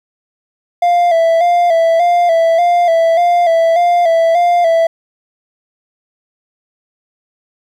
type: tone with vibrato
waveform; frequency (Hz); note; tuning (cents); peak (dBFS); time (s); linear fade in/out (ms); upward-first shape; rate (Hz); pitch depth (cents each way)
triangle; 680; F5; -46; -6; 0.82-4.87; 5; square; 1.7; 50
effects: 8-bit